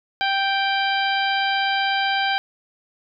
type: harmonic tone with a mistuned harmonic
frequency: 784 Hz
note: G5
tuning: in tune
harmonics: 1 / 2 / 3 / 4 / 5 / 6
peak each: -22 / -24 / -28 / -27 / -32 / -33 dBFS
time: 0.21-2.38 s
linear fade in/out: 0 ms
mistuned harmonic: 6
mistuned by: +26 cents
effects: none